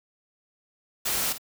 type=noise with echo; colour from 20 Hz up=white; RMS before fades=-27 dBFS; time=1.05-1.33 s; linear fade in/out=10 ms; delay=52 ms; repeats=1; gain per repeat=-11 dB; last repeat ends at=1.382 s; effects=none